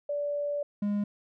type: tone pair in turn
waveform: sine / triangle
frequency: 580 / 205.1 Hz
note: D5 / G#3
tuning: -22 / -21 cents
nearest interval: octave + tritone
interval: 1799 cents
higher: first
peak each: -28 / -24 dBFS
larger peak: second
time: 0.09-0.63 / 0.82-1.04 s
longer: first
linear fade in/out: 5 ms
effects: none